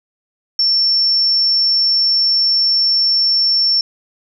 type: tone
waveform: sine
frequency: 5420 Hz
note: E8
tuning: 47 cents sharp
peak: -11 dBFS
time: 0.59-3.81 s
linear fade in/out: 2 ms
effects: none